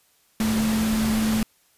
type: tone in noise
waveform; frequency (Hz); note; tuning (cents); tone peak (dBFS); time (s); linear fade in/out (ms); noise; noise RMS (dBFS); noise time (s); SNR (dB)
sine; 219.1; A3; -7; -20; 0.4-1.43; 2; pink; -29; 0.4-1.43; +6
effects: white hiss -62 dBFS RMS until 1.77 s + resampled to 32000 Hz